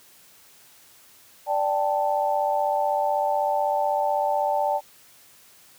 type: chord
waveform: sine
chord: D suspended fourth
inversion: none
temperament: equal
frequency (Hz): 587.3 / 784 / 880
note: D5 / G5 / A5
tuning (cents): 0 / 0 / 0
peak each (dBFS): -25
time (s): 1.46-4.81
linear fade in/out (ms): 50
effects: white hiss -53 dBFS RMS until 5.78 s + high-pass 60 Hz 12 dB/octave